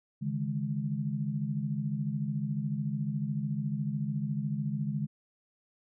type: chord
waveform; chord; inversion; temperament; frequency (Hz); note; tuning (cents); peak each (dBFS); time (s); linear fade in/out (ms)
sine; C# suspended second; none; equal with one note detuned; 141.67 / 155.56 / 207.7; C#3 / D#3 / G#3; +38 / 0 / 0; -33 / -35 / -34; 0.21-5.07; 20
effects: none